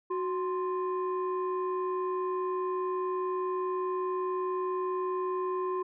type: tone pair together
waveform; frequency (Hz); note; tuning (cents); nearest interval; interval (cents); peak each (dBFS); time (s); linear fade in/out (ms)
sine; 370 / 1045.2; F#4 / C6; 0 / -2; octave + tritone; 1798; -29 / -32; 0.1-5.83; 10
effects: tanh soft clip ceiling -24 dBFS